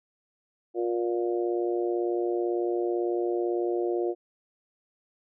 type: harmonic tone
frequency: 118 Hz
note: A#2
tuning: 22 cents sharp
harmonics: 3 / 4 / 5 / 6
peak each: -26 / -32 / -36 / -37 dBFS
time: 0.74-4.15 s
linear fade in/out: 50 ms
effects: none